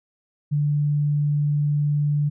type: tone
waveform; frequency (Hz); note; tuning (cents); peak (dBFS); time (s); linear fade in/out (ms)
sine; 146.83; D3; 0; -18; 0.51-2.3; 20
effects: none